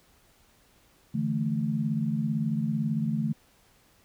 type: chord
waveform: sine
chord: D suspended second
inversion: none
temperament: equal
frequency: 146.83 / 164.81 / 220 Hz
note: D3 / E3 / A3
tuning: 0 / 0 / 0 cents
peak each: -30 / -31 / -28 dBFS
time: 1.14-3.33 s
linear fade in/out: 10 ms
effects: pink hiss -62 dBFS RMS until 4.04 s